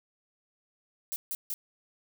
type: noise bursts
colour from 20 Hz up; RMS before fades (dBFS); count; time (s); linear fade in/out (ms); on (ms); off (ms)
violet; -34; 3; 1.12-1.54; 0; 40; 150
effects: none